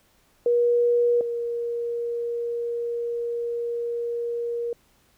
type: tone pair in turn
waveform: sine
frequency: 478.8 / 471.9 Hz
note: A#4 / A#4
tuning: +46 / +21 cents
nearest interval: unison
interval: 25 cents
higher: first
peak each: -17 / -25 dBFS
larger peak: first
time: 0.46-1.21 / 1.21-4.73 s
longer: second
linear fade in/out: 2 ms
effects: pink hiss -62 dBFS RMS until 5.17 s